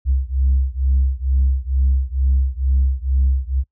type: beating tone pair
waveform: sine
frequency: 65.41 / 67.61 Hz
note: C2 / C#2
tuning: 0 / -43 cents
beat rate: 2.2 Hz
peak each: -16 / -17 dBFS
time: 0.05-3.64 s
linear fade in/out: 50 ms
effects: noise-tail reverb RT60 0.1 s tail -24 dB re dry + tanh soft clip ceiling -9 dBFS